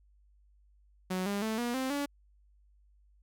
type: tone with pitch steps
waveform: sawtooth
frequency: 185 / 201.7 / 220 / 239.9 / 261.6 / 285.3 Hz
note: F#3 / G3 / A3 / A#3 / C4 / C#4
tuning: 0 / +50 / 0 / +50 / 0 / +50 cents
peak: -27 dBFS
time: 1.1-2.06 s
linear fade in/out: 10 ms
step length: 160 ms
effects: added 50 Hz sine -61 dBFS peak until 3.22 s